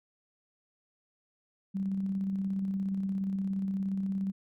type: tone with tremolo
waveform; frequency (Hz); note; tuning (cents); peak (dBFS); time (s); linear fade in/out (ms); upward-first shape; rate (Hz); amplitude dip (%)
sine; 193.8; G3; -20; -28; 1.74-4.32; 20; square; 17; 25
effects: none